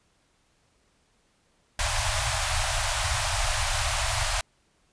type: band-stop noise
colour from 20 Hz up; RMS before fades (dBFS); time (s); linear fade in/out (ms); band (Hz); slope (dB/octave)
pink; -26; 1.79-4.41; 2; 120 to 590; 96
effects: pink hiss -67 dBFS RMS until 4.92 s + resampled to 22050 Hz